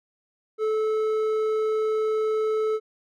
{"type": "tone with hard clipping", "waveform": "sine", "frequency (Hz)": 434.7, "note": "A4", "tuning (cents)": -21, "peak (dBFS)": -23, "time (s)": [0.58, 2.8], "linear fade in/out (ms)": 50, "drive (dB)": 6, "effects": []}